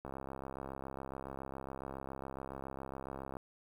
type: click train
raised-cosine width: 1 ms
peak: -29 dBFS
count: 224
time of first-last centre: 0.05-3.368 s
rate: 67.2 Hz
effects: 10-bit